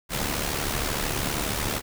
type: noise with amplitude modulation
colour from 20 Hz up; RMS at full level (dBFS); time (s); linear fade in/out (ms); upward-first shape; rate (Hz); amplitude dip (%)
pink; -25; 0.09-1.82; 50; sine; 72.9; 60
effects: none